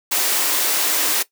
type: high-pass noise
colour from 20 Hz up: white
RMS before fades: -19 dBFS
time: 0.11-1.23 s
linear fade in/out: 10 ms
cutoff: 260 Hz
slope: 96 dB/octave
effects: noise-tail reverb RT60 0.1 s tail -17 dB re dry